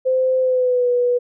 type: tone with pitch glide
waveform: sine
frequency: 517 to 489.4 Hz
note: C5 to B4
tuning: -21 to -16 cents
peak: -14 dBFS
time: 0.05-1.19 s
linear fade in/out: 20 ms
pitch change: -95 cents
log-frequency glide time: 0.4-0.89 s
effects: none